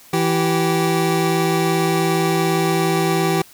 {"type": "tone pair together", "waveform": "25% pulse", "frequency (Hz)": [164.81, 386.9], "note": ["E3", "G4"], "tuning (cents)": [0, -23], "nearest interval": "octave + minor third", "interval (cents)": 1477, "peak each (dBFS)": -15, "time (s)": [0.13, 3.42], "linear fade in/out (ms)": 5, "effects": ["white hiss -46 dBFS RMS until 3.53 s"]}